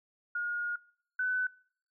sine tone pair in turn, 1432 / 1504.1 Hz, F6 / F#6, +43 / +28 cents, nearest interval minor second, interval 85 cents, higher second, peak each -30 / -28 dBFS, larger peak second, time 0.35-0.76 / 1.19-1.47 s, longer first, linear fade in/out 5 ms, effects noise-tail reverb RT60 0.6 s tail -24 dB re dry

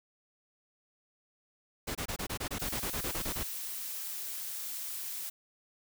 pink noise bursts, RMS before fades -36 dBFS, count 15, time 1.87-3.435 s, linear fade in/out 10 ms, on 81 ms, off 25 ms
blue noise, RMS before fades -39 dBFS, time 2.59-5.3 s, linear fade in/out 10 ms
effects none

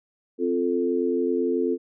sine chord, F major, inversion second, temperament equal, 261.6 / 349.2 / 440 Hz, C4 / F4 / A4, 0 / 0 / 0 cents, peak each -26 / -25 / -25 dBFS, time 0.38-1.78 s, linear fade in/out 50 ms, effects none

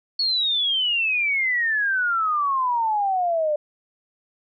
sine exponential sweep, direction down, 4408 to 587.3 Hz, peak -19 dBFS, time 0.19-3.56 s, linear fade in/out 5 ms, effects none

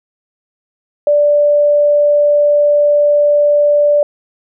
sine tone, 586 Hz, D5, 4 cents flat, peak -7 dBFS, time 1.07-4.03 s, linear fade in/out 2 ms, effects none

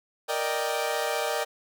sawtooth chord, Eb major seventh, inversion second, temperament equal, 466.2 / 587.3 / 622.3 / 784 Hz, Bb4 / D5 / Eb5 / G5, 0 / 0 / 0 / 0 cents, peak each -28 dBFS, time 0.28-1.45 s, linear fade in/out 20 ms, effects none

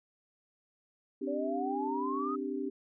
sine chord, C suspended second, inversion none, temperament equal, 261.6 / 293.7 / 392 Hz, C4 / D4 / G4, 0 / 0 / 0 cents, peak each -37 dBFS, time 1.21-2.7 s, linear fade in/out 10 ms
sine exponential sweep, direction up, 560 to 1280 Hz, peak -34 dBFS, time 1.27-2.36 s, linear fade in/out 10 ms
effects none

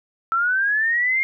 sine linear sweep, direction up, 1321 to 2139 Hz, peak -17 dBFS, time 0.32-1.23 s, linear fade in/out 0 ms, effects none

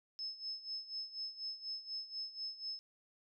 sine tone with tremolo, 5210 Hz, E8, 21 cents flat, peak -38 dBFS, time 0.19-2.79 s, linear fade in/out 0 ms, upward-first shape sine, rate 4.1 Hz, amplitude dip 80%, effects none

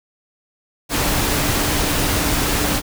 sine tone in noise, 293.7 Hz, D4, in tune, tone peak -28 dBFS, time 0.89-2.82 s, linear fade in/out 50 ms, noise pink, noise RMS -19 dBFS, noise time 0.89-2.82 s, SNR -12 dB, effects none

